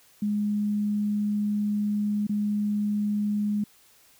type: tone with dropouts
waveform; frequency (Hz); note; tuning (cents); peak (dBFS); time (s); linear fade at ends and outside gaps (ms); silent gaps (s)
sine; 207.7; G#3; 0; -23; 0.22-3.64; 5; 2.269-2.293
effects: white hiss -58 dBFS RMS until 4.19 s